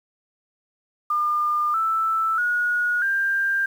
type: tone with pitch steps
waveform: sine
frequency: 1205 / 1321.7 / 1449.6 / 1590 Hz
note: D6 / E6 / F#6 / G6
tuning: +44 / +4 / -36 / +24 cents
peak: -19 dBFS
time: 1.1-3.66 s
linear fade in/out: 5 ms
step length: 640 ms
effects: 8-bit